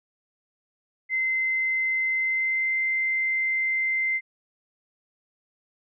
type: tone with pitch glide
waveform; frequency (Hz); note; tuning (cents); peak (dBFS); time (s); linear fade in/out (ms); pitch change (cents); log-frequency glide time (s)
sine; 2066 to 2080; C7 to C7; -22 to -11; -22; 1.09-4.21; 50; +11; 2.14-2.8
effects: none